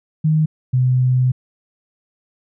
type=tone pair in turn; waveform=sine; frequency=155.8 / 127.3 Hz; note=D#3 / C3; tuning=+3 / -47 cents; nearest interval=minor third; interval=350 cents; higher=first; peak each=-12 dBFS; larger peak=neither; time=0.24-0.46 / 0.73-1.32 s; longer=second; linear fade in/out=10 ms; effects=none